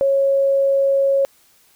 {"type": "tone", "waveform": "sine", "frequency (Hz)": 549, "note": "C#5", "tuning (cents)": -17, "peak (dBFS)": -13, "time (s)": [0.01, 1.25], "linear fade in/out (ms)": 0, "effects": ["white hiss -55 dBFS RMS until 1.75 s"]}